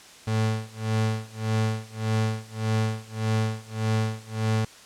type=tone with tremolo; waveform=35% pulse; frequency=110 Hz; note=A2; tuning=in tune; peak=-19 dBFS; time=0.27-4.65 s; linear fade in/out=5 ms; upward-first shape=sine; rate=1.7 Hz; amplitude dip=95%; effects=white hiss -48 dBFS RMS until 4.85 s + low-pass 8000 Hz 12 dB/octave